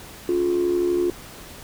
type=tone with amplitude modulation; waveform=sine; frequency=352.8 Hz; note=F4; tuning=18 cents sharp; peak=-14 dBFS; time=0.29-1.1 s; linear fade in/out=2 ms; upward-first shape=sine; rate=72.2 Hz; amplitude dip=70%; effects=tanh soft clip ceiling -13 dBFS + pink hiss -41 dBFS RMS until 1.63 s